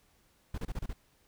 brown noise bursts, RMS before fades -35 dBFS, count 6, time 0.54-0.931 s, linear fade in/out 5 ms, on 41 ms, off 29 ms, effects pink hiss -68 dBFS RMS until 1.27 s

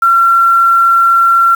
sine tone with quantisation, 1364 Hz, F6, 41 cents flat, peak -5 dBFS, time 0.02-1.55 s, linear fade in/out 5 ms, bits 5, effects none

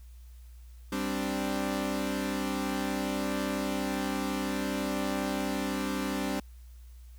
sawtooth chord, G suspended fourth, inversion none, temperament equal, 196 / 261.6 / 293.7 Hz, G3 / C4 / D4, 0 / 0 / 0 cents, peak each -30 dBFS, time 0.92-6.4 s, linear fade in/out 5 ms, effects added 60 Hz sine -46 dBFS peak until 7.18 s + white hiss -65 dBFS RMS until 7.18 s

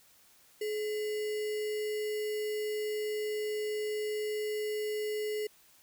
sine tone with sample-and-hold, 425.2 Hz, G#4, 41 cents sharp, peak -31 dBFS, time 0.61-5.47 s, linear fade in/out 5 ms, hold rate 2450 Hz, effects white hiss -62 dBFS RMS until 5.82 s

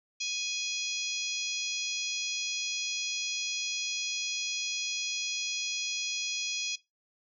harmonic tone, 832 Hz, G#5, 3 cents sharp, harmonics 3 / 4 / 5 / 6 / 7 / 8, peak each -37 / -37 / -39 / -39 / -37 / -41 dBFS, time 0.2-6.76 s, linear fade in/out 10 ms, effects noise-tail reverb RT60 0.2 s tail -19 dB re dry

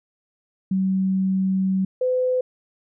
sine tone pair in turn, 190 / 507.2 Hz, F#3 / B4, +46 / +46 cents, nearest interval octave + perfect fourth, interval 1700 cents, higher second, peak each -18 / -18 dBFS, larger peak neither, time 0.71-1.85 / 2.01-2.41 s, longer first, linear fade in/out 5 ms, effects none

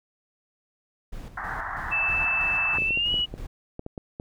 brown noise with tremolo, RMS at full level -37 dBFS, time 1.12-3.47 s, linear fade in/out 10 ms, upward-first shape square, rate 3.1 Hz, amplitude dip 60%
white band-pass noise, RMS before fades -33 dBFS, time 1.37-2.78 s, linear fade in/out 5 ms, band 660 to 1900 Hz, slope 96 dB/octave
sine tone with pitch glide, 2637 to 2926 Hz, E7 to F#7, 0 to -20 cents, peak -22 dBFS, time 1.91-3.26 s, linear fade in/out 20 ms, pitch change +180 cents, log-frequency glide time 2.85-3.12 s
clicks, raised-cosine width 2 ms, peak -21 dBFS, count 10, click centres 2.785 / 2.821 / 2.907 / 2.974 / 3.142 / 3.34 / 3.794 / 3.864 / 3.978 / 4.199 s
effects none

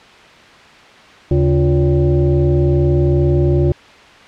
sine tone with frequency modulation, 138.7 Hz, C#3, 1 cent sharp, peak -10 dBFS, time 1.31-3.72 s, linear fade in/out 2 ms, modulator 215 Hz, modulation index 1.3, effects white hiss -41 dBFS RMS until 4.27 s + low-pass 3000 Hz 12 dB/octave

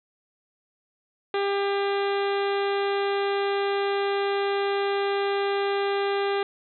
harmonic tone with a mistuned harmonic, 398.9 Hz, G4, 30 cents sharp, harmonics 1 / 2 / 3 / 4 / 5 / 6 / 7 / 8 / 9 / 10, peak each -24 / -30 / -34 / -36 / -38 / -40 / -41 / -42 / -43 / -44 dBFS, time 1.34-6.43 s, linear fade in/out 2 ms, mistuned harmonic 8, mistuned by +37 cents, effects none

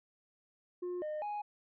sine tone with pitch steps, 357.2 / 610 / 831 Hz, F4 / D#5 / G#5, +39 / -34 / +1 cents, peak -33 dBFS, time 0.82-1.42 s, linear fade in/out 10 ms, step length 200 ms, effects tanh soft clip ceiling -35 dBFS

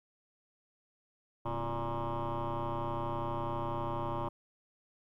sine tone with frequency modulation, 463.9 Hz, A#4, 8 cents flat, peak -30 dBFS, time 1.45-4.29 s, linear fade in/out 10 ms, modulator 120 Hz, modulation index 5.4, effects tanh soft clip ceiling -31 dBFS + 12-bit

